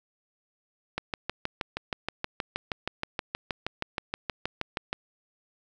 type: click train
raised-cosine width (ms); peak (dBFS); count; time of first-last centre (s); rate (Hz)
0.3; -13; 26; 0.98-4.929; 6.33
effects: none